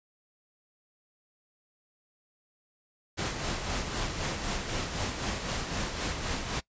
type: noise with tremolo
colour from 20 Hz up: pink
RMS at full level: -31 dBFS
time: 3.17-6.61 s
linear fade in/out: 20 ms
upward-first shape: sine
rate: 3.9 Hz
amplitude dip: 45%
effects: noise-tail reverb RT60 0.1 s tail -21 dB re dry + resampled to 16000 Hz